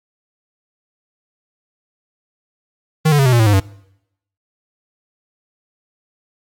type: tone with pitch steps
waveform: square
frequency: 156.7 / 146.21 / 136.42 / 127.28 / 118.76 / 110.8 / 103.38 / 96.46 Hz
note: D#3 / D3 / C#3 / C3 / A#2 / A2 / G#2 / G2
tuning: +13 / -7 / -27 / -47 / +33 / +13 / -7 / -27 cents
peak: -10 dBFS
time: 3.05-3.602 s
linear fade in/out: 10 ms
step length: 69 ms
effects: noise-tail reverb RT60 0.8 s tail -23 dB re dry + MP3 96 kbps